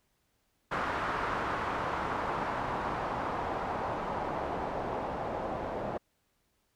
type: noise with low-pass filter sweep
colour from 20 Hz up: white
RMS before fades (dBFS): -34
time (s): 0.71-5.98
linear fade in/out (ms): 10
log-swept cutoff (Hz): 1300 to 690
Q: 1.7
effects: pink hiss -75 dBFS RMS until 6.75 s